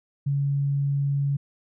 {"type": "tone", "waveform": "sine", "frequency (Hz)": 140.6, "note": "C#3", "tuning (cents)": 25, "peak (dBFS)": -21, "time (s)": [0.26, 1.37], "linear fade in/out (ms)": 10, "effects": []}